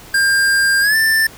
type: tone with pitch glide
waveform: square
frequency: 1600 to 1775.3 Hz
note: G6 to A6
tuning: +35 to +15 cents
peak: -12 dBFS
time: 0.14-1.27 s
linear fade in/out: 5 ms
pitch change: +180 cents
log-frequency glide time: 0.81-0.96 s
effects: pink hiss -39 dBFS RMS until 1.37 s